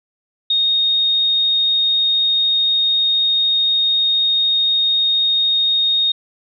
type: tone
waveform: sine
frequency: 3713 Hz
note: A#7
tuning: 8 cents flat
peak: -13 dBFS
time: 0.5-6.12 s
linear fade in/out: 5 ms
effects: none